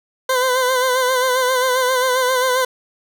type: tone with vibrato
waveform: 20% pulse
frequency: 510 Hz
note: C5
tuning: 44 cents flat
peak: -10 dBFS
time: 0.29-2.65 s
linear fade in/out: 5 ms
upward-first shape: sine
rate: 7.5 Hz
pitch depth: 48 cents each way
effects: none